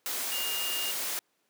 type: tone in noise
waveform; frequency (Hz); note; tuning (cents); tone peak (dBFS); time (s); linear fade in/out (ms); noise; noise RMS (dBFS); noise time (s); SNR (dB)
sine; 2832; F7; +23; -33; 0.32-0.91; 0; white; -33; 0.06-1.19; -3
effects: pink hiss -73 dBFS RMS until 1.49 s + high-pass 300 Hz 12 dB/octave